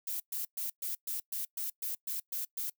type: noise bursts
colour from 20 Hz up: violet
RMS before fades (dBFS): -36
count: 11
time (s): 0.07-2.7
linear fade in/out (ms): 5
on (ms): 130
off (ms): 120
effects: noise-tail reverb RT60 0.1 s tail -23 dB re dry